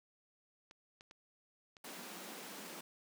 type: clicks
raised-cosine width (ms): 0.2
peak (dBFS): -38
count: 5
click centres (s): 0.711 / 1.009 / 1.111 / 1.768 / 1.889
type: high-pass noise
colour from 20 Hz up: pink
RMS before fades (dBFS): -49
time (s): 1.84-2.81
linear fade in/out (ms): 5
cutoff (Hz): 170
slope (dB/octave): 96
effects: none